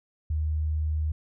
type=tone; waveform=sine; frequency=77.2 Hz; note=D#2; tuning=13 cents flat; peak=-24 dBFS; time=0.3-1.12 s; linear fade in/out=5 ms; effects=none